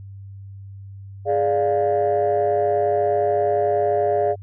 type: chord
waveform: sine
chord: D diminished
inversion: second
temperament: equal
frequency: 415.3 / 587.3 / 698.5 Hz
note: Ab4 / D5 / F5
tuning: 0 / 0 / 0 cents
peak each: -20 / -20 / -20 dBFS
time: 1.25-4.36 s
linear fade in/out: 50 ms
effects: tanh soft clip ceiling -11 dBFS + added 98 Hz sine -35 dBFS peak until 4.42 s